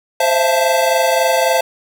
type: chord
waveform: square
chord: F major seventh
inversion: second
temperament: equal with one note detuned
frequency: 523.3 / 659.3 / 682.9 / 880 Hz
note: C5 / E5 / F5 / A5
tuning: 0 / 0 / -39 / 0 cents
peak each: -17 / -20 / -19 / -19 dBFS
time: 0.2-1.61 s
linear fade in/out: 5 ms
effects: none